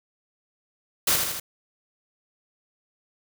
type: noise with echo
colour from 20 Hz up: white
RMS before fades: -21 dBFS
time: 1.07-1.16 s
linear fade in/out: 5 ms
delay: 80 ms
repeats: 3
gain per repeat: -4 dB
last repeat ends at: 1.4 s
effects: none